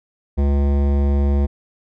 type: tone with hard clipping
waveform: sine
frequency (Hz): 70.5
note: C#2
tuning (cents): +30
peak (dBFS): -16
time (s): 0.37-1.47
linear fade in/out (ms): 20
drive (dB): 16
effects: none